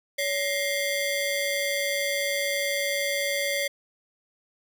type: ring-modulated tone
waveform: sawtooth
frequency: 1333 Hz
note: E6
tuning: 19 cents sharp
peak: -18 dBFS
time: 0.18-3.68 s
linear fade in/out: 10 ms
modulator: 769 Hz
effects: 9-bit